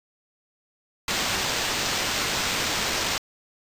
white noise with sample-and-hold, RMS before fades -26 dBFS, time 1.08-3.18 s, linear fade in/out 2 ms, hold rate 11025 Hz, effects resampled to 32000 Hz

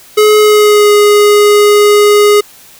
square tone with pitch glide, 424.7 to 414.5 Hz, G#4 to G#4, +39 to -3 cents, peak -4 dBFS, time 0.17-2.41 s, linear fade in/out 10 ms, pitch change -42 cents, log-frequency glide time 0.39-0.91 s, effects white hiss -38 dBFS RMS until 2.79 s

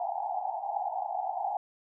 white band-pass noise, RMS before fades -33 dBFS, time 0-1.57 s, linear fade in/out 2 ms, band 700 to 850 Hz, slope 96 dB/octave, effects none

